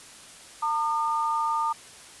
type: tone pair together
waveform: sine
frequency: 906.4 / 1212 Hz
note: A#5 / D#6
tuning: -49 / -46 cents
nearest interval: perfect fourth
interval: 503 cents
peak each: -26 dBFS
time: 0.62-1.73 s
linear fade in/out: 10 ms
effects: white hiss -47 dBFS RMS until 2.2 s + resampled to 24000 Hz